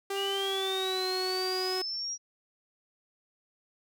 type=tone with pitch glide; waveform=sawtooth; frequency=393.8 to 371.7 Hz; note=G4 to F#4; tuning=+8 to +8 cents; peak=-27 dBFS; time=0.1-1.82 s; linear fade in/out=5 ms; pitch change=-100 cents; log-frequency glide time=0.35-1.05 s
type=linear sweep; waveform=sine; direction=up; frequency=2794 to 5730 Hz; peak=-32 dBFS; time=0.14-2.18 s; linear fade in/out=50 ms
effects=none